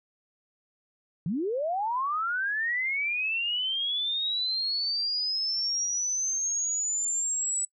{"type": "linear sweep", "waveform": "sine", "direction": "up", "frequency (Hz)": [147.5, 7910], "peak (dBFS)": -26, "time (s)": [1.26, 7.65], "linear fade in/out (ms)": 2, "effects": ["noise-tail reverb RT60 0.1 s tail -25 dB re dry"]}